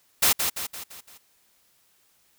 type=noise with echo; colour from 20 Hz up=white; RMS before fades=-19 dBFS; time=0.22-0.33 s; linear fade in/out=10 ms; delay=170 ms; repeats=5; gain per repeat=-6 dB; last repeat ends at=1.18 s; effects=white hiss -64 dBFS RMS until 2.38 s